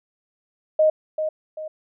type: tone with echo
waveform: sine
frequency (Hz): 622.3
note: D#5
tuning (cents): 0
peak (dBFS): -13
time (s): 0.79-0.9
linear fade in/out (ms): 5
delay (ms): 390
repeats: 2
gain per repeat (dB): -8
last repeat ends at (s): 1.68
effects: none